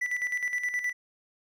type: tone with tremolo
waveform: triangle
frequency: 1975.5 Hz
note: B6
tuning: in tune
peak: -24 dBFS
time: 0.01-0.93 s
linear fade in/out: 10 ms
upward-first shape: square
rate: 9.6 Hz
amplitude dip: 60%
effects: none